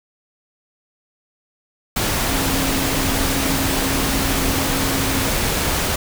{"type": "tone in noise", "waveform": "sine", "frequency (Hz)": 270.5, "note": "C#4", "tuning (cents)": -42, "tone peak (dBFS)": -24, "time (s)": [2.31, 5.28], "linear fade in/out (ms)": 5, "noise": "pink", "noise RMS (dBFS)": -20, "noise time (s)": [1.96, 5.96], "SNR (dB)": -7, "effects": []}